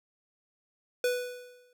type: tone with exponential decay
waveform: square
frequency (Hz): 493.9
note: B4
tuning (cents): 0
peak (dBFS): -24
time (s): 1.04-1.73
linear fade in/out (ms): 2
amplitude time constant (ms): 150
effects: none